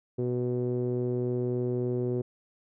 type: tone with low-pass filter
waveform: sawtooth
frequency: 123.47 Hz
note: B2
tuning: in tune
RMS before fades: -29 dBFS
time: 0.18-2.22 s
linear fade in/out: 10 ms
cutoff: 410 Hz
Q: 5.1
effects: none